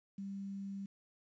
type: tone with quantisation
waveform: sine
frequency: 197 Hz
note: G3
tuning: 9 cents sharp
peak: -40 dBFS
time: 0.18-0.86 s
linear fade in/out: 5 ms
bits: 11
effects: resampled to 16000 Hz